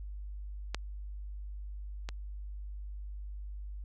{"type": "clicks", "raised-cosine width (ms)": 0.2, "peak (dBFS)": [-16, -22], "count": 2, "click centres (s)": [0.746, 2.089], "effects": ["added 50 Hz sine -39 dBFS peak until 3.84 s"]}